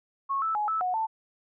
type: tone with pitch steps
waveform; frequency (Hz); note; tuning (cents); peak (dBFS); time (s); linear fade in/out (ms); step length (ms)
sine; 1097 / 1315 / 840 / 1309 / 731 / 886; C#6 / E6 / G#5 / E6 / F#5 / A5; -18 / -5 / +19 / -13 / -21 / +12; -25; 0.29-1.07; 20; 130
effects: none